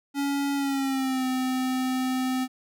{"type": "tone with pitch glide", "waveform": "square", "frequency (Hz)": [280.9, 257.6], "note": ["C#4", "C4"], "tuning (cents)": [23, -27], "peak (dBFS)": -25, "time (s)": [0.14, 2.48], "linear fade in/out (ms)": 50, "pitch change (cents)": -150, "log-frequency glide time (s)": [0.55, 1.25], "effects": []}